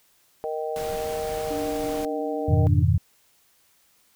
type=harmonic tone; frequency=155.56 Hz; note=D#3; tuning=in tune; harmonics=3 / 4 / 5; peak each=-29 / -31 / -33 dBFS; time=0.44-2.67 s; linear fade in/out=0 ms
type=noise; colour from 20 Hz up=pink; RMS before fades=-37 dBFS; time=0.76-2.05 s; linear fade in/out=0 ms
type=tone with vibrato; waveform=sine; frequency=293.7 Hz; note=D4; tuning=in tune; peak=-30 dBFS; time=1.5-2.83 s; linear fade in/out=10 ms; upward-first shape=triangle; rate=14 Hz; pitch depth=28 cents each way
type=chord; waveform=sine; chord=F half-diminished seventh; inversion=none; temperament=equal; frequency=87.31 / 103.83 / 123.47 / 155.56 Hz; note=F2 / Ab2 / Cb3 / Eb3; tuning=0 / 0 / 0 / 0 cents; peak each=-20 / -22 / -23 / -24 dBFS; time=2.48-2.98 s; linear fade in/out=10 ms
effects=white hiss -62 dBFS RMS until 4.15 s